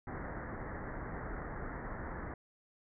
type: low-pass noise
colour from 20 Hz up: pink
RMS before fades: -42 dBFS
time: 0.07-2.34 s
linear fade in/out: 2 ms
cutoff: 2000 Hz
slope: 96 dB/octave
effects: none